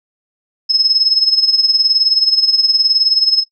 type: tone with tremolo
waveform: sine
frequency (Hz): 5180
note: E8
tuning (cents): -31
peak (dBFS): -6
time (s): 0.69-3.44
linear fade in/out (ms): 20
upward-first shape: sine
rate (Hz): 19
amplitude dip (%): 70
effects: noise-tail reverb RT60 0.1 s tail -19 dB re dry